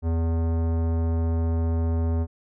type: tone with tanh clipping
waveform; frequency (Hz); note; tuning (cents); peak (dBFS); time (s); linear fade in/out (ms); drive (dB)
sine; 82.5; E2; +2; -23; 0.02-2.27; 50; 18
effects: none